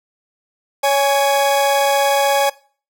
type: tone pair together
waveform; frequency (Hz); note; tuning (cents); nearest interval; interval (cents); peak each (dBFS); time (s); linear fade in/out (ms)
40% pulse; 559.3 / 830.6; C#5 / G#5; +15 / 0; perfect fifth; 685; -15; 0.83-2.5; 10
effects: noise-tail reverb RT60 0.4 s tail -20 dB re dry